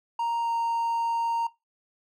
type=tone with pitch glide; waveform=triangle; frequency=932.3 to 926.4 Hz; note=A#5 to A#5; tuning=0 to -11 cents; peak=-23 dBFS; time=0.19-1.47 s; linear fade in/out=5 ms; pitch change=-11 cents; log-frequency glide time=0.41-0.5 s; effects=noise-tail reverb RT60 0.2 s tail -18 dB re dry